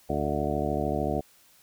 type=harmonic tone; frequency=73.42 Hz; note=D2; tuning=in tune; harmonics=1 / 2 / 3 / 4 / 5 / 6 / 8 / 9 / 10; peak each=-34 / -34 / -34 / -34 / -34 / -34 / -34 / -34 / -34 dBFS; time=0.09-1.21 s; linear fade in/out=10 ms; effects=white hiss -59 dBFS RMS until 1.62 s